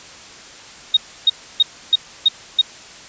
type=tone bursts; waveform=sine; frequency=3729 Hz; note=A#7; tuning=in tune; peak=-8 dBFS; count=6; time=0.94-2.614 s; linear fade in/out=5 ms; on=29 ms; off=300 ms; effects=white hiss -39 dBFS RMS until 3.08 s + resampled to 16000 Hz